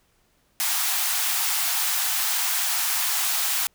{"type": "high-pass noise", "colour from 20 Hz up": "white", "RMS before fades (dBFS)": -24, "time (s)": [0.6, 3.67], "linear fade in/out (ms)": 0, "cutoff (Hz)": 690, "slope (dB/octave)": 96, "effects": ["pink hiss -65 dBFS RMS until 3.74 s"]}